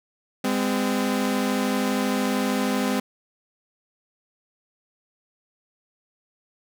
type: tone pair together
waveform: sawtooth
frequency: 203.6 / 256.5 Hz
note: G#3 / C4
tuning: -34 / -34 cents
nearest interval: major third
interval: 400 cents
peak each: -21 / -20 dBFS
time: 0.44-3 s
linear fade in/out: 5 ms
effects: none